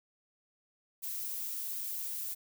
violet noise, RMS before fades -38 dBFS, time 1.02-2.35 s, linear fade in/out 20 ms, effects none

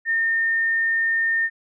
sine tone, 1820 Hz, A#6, 42 cents flat, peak -18 dBFS, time 0.05-1.5 s, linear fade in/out 50 ms, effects none

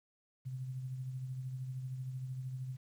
sine tone with tremolo, 129.5 Hz, C3, 17 cents flat, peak -36 dBFS, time 0.45-2.77 s, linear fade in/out 20 ms, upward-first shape triangle, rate 13 Hz, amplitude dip 50%, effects 11-bit

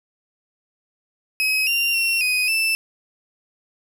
35% pulse tone with pitch steps, 2547 / 2773 / 2726 / 2499 / 2649 Hz, D#7 / F7 / F7 / D#7 / E7, +40 / -13 / -43 / +7 / +8 cents, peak -16 dBFS, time 1.4-2.75 s, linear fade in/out 0 ms, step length 270 ms, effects none

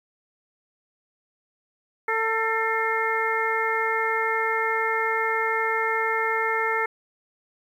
harmonic tone with a mistuned harmonic, 447.2 Hz, A4, 28 cents sharp, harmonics 1 / 2 / 3 / 4 / 5, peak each -28 / -28 / -28 / -28 / -28 dBFS, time 2.08-6.86 s, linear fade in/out 5 ms, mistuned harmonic 5, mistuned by -81 cents, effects 9-bit

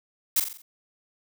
blue noise with echo, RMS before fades -21 dBFS, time 0.36-0.4 s, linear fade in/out 5 ms, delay 44 ms, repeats 5, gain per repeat -6 dB, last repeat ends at 0.62 s, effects none

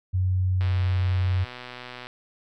sine tone, 92.5 Hz, F#2, in tune, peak -20 dBFS, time 0.13-1.45 s, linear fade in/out 20 ms
click train, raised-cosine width 0.3 ms, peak -22 dBFS, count 182, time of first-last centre 0.61-2.07 s, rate 124 Hz
effects none

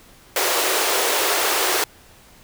pink high-pass noise, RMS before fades -20 dBFS, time 0.36-1.84 s, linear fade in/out 2 ms, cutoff 350 Hz, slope 48 dB/octave, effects pink hiss -49 dBFS RMS until 2.43 s

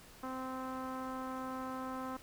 sawtooth tone with low-pass filter, 259.7 Hz, C4, 13 cents flat, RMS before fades -41 dBFS, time 0.23-2.17 s, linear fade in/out 5 ms, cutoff 1200 Hz, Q 3.7, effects pink hiss -57 dBFS RMS until 2.22 s

